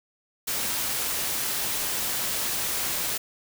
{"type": "noise", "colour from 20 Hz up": "white", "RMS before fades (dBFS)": -28, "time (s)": [0.47, 3.18], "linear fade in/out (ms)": 10, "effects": []}